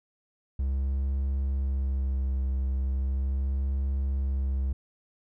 triangle tone with vibrato, 66.9 Hz, C2, 39 cents sharp, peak -23 dBFS, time 0.59-4.73 s, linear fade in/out 5 ms, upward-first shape sine, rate 0.38 Hz, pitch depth 26 cents each way, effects none

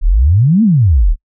sine exponential two-way sweep, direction up then down, 32.7 to 235.1 to 32.7 Hz, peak -6 dBFS, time 0.01-1.16 s, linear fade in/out 50 ms, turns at 0.63 s, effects noise-tail reverb RT60 0.1 s tail -25 dB re dry

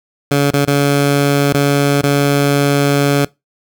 15% pulse tone with dropouts, 142.1 Hz, C#3, 43 cents sharp, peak -4 dBFS, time 0.31-3.25 s, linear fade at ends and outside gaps 5 ms, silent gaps 0.508-0.535 / 0.651-0.675 / 1.528-1.542 / 2.015-2.034 s, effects noise-tail reverb RT60 0.2 s tail -22 dB re dry

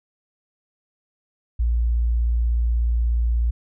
sine tone, 58.27 Hz, A#1, in tune, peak -17 dBFS, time 1.59-3.51 s, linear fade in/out 10 ms, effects none

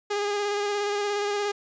sawtooth tone with vibrato, 409.7 Hz, G#4, 24 cents flat, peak -21 dBFS, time 0.1-1.52 s, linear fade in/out 10 ms, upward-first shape square, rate 17 Hz, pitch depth 18 cents each way, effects resampled to 16000 Hz

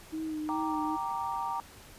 sine tone with vibrato, 311.8 Hz, D#4, 4 cents sharp, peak -32 dBFS, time 0.12-0.97 s, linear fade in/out 20 ms, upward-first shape sine, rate 2.5 Hz, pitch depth 35 cents each way
sine chord, G minor, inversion none, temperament equal with one note detuned, 781.3 / 932.3 / 1174.7 Hz, G5 / Bb5 / D6, -6 / 0 / 0 cents, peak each -37 / -33 / -37 dBFS, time 0.49-1.6 s, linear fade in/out 0 ms
effects pink hiss -52 dBFS RMS until 1.98 s + resampled to 32000 Hz

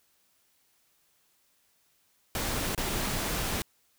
pink noise with dropouts, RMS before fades -31 dBFS, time 2.35-3.62 s, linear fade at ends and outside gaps 1 ms, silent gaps 2.749-2.777 s, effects white hiss -69 dBFS RMS until 3.98 s

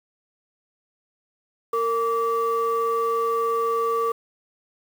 sine tone pair together, 459.2 / 1157.1 Hz, A#4 / D6, -26 / -26 cents, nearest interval octave + major third, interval 1600 cents, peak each -22 dBFS, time 1.73-4.12 s, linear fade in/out 5 ms, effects tanh soft clip ceiling -14 dBFS + 7-bit

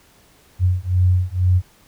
sine beating tone pair, 90 / 92.1 Hz, F#2 / F#2, -47 / -7 cents, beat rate 2.1 Hz, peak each -17 dBFS, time 0.59-1.62 s, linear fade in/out 50 ms, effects pink hiss -53 dBFS RMS until 1.87 s

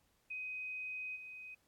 sine tone with level steps, 2512 Hz, D#7, 16 cents sharp, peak -40 / -47 dBFS, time 0.3-1.55 s, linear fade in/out 10 ms, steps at 1.15 s, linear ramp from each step 20 ms, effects pink hiss -75 dBFS RMS until 1.67 s + AAC 64 kbps

